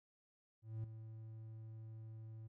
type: tone with ADSR envelope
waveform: triangle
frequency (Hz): 110.9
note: A2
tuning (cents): +14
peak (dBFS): -37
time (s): 0.62-2.48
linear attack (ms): 220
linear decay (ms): 4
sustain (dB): -10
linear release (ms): 15
effects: none